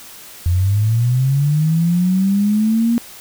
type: linear sweep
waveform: sine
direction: up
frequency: 84.6 to 237.4 Hz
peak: -12 dBFS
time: 0.46-2.98 s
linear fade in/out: 0 ms
effects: white hiss -38 dBFS RMS until 3.2 s